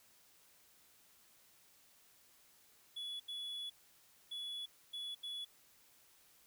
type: tone bursts at uneven times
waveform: triangle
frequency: 3405 Hz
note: G#7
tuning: 42 cents sharp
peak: -40 dBFS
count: 5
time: 2.96-3.2 / 3.28-3.7 / 4.31-4.66 / 4.93-5.15 / 5.23-5.45 s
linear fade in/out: 10 ms
effects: white hiss -67 dBFS RMS until 6.46 s